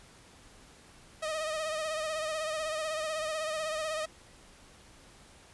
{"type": "tone with vibrato", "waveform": "sawtooth", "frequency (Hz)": 625, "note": "D#5", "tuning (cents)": 8, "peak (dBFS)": -28, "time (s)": [1.22, 4.06], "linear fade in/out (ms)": 10, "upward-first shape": "sine", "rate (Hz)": 16, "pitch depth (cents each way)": 48, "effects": ["pink hiss -56 dBFS RMS until 5.53 s", "resampled to 24000 Hz"]}